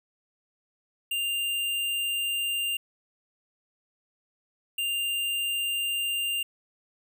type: tone bursts at uneven times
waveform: square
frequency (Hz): 2794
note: F7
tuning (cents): 0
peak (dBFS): -27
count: 2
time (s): 1.11-2.77 / 4.78-6.43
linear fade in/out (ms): 5
effects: none